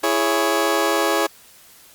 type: chord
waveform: 20% pulse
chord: C# minor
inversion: first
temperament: just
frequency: 332.6 / 415.8 / 554.4 Hz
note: E4 / G#4 / C#5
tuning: +16 / +2 / 0 cents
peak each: -17 dBFS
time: 0.03-1.27 s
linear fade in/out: 10 ms
effects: white hiss -48 dBFS RMS until 1.94 s + Opus 48 kbps

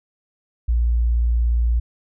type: tone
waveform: sine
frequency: 58.5 Hz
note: A#1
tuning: 7 cents sharp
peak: -15 dBFS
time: 0.68-1.8 s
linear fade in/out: 10 ms
effects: none

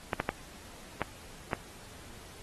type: clicks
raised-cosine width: 0.5 ms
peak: -14 dBFS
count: 5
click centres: 0.132 / 0.201 / 0.291 / 1.017 / 1.532 s
effects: pink hiss -51 dBFS RMS until 2.42 s + AAC 32 kbps

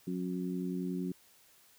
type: harmonic tone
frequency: 90.8 Hz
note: F#2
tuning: 32 cents flat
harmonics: 2 / 3 / 4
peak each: -35 / -38 / -41 dBFS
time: 0.07-1.12 s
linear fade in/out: 5 ms
effects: white hiss -63 dBFS RMS until 1.78 s

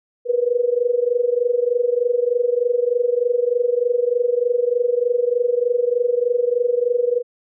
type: tone with amplitude modulation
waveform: sine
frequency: 484.9 Hz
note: B4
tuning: 32 cents flat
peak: -12 dBFS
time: 0.25-7.23 s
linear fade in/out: 50 ms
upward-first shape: sine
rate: 23.3 Hz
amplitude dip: 85%
effects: none

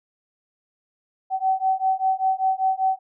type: beating tone pair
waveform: sine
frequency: 759 / 764.1 Hz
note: F#5 / G5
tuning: +44 / -44 cents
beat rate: 5.1 Hz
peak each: -22 dBFS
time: 1.3-2.99 s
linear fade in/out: 50 ms
effects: none

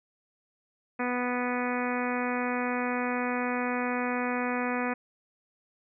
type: harmonic tone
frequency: 246.9 Hz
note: B3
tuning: in tune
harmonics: 1 / 2 / 3 / 4 / 5 / 6 / 7 / 8 / 9 / 10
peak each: -31 / -34 / -36 / -37 / -38 / -39 / -39 / -40 / -41 / -41 dBFS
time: 0.99-4.94 s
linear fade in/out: 10 ms
effects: none

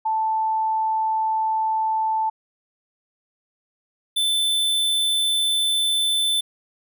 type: tone pair in turn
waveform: sine / square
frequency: 880 / 3526 Hz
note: A5 / A7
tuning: 0 / +3 cents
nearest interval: 2 octaves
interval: 2403 cents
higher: second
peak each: -19 dBFS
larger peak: neither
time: 0.05-2.3 / 4.16-6.41 s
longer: neither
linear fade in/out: 10 ms
effects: none

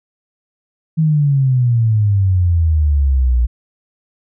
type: exponential sweep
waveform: sine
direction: down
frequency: 161.8 to 58.27 Hz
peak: -10 dBFS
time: 0.97-3.47 s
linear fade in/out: 20 ms
effects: none

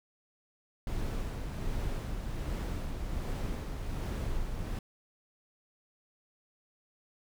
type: noise with tremolo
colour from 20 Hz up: brown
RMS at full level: -33 dBFS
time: 0.87-4.79 s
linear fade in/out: 2 ms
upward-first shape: sine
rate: 1.3 Hz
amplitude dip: 35%
effects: none

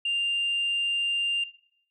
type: tone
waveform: sine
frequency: 2794 Hz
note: F7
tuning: in tune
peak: -23 dBFS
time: 0.05-1.44 s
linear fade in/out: 5 ms
effects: noise-tail reverb RT60 0.7 s tail -17 dB re dry + tanh soft clip ceiling -21 dBFS

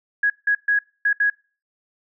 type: tone bursts at uneven times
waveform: sine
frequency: 1662 Hz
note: G#6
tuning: 1 cent sharp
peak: -15 dBFS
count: 5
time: 0.23-0.3 / 0.47-0.55 / 0.68-0.79 / 1.05-1.13 / 1.2-1.3 s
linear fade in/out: 5 ms
effects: noise-tail reverb RT60 0.4 s tail -25 dB re dry

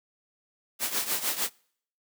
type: noise with tremolo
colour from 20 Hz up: white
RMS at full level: -26 dBFS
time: 0.79-1.5 s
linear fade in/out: 50 ms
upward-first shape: triangle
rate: 6.6 Hz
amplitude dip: 80%
effects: noise-tail reverb RT60 0.6 s tail -26 dB re dry + high-pass 200 Hz 12 dB/octave

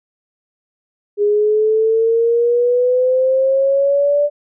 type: exponential sweep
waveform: sine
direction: up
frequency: 409.4 to 587.3 Hz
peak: -11 dBFS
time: 1.17-4.3 s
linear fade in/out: 50 ms
effects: none

